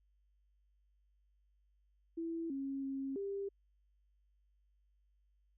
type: tone with pitch steps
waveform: sine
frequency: 331 / 272.9 / 270.7 / 397 Hz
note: E4 / C#4 / C#4 / G4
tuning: +7 / -27 / -41 / +22 cents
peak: -37 dBFS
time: 2.17-3.49 s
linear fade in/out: 10 ms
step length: 330 ms
effects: added 50 Hz sine -70 dBFS peak until 5.57 s